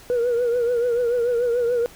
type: tone with vibrato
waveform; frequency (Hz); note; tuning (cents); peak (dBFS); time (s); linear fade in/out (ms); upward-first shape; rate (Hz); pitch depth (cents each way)
sine; 480; B4; -49; -16; 0.1-1.86; 0; triangle; 6.9; 74
effects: tanh soft clip ceiling -16 dBFS + pink hiss -46 dBFS RMS until 1.95 s